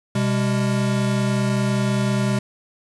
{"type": "tone pair together", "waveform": "square", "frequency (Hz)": [127.1, 201.8], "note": ["C3", "G#3"], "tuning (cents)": [-50, -49], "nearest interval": "minor sixth", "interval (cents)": 801, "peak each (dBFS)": -22, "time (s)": [0.15, 2.39], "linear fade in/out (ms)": 5, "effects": ["resampled to 24000 Hz", "7-bit"]}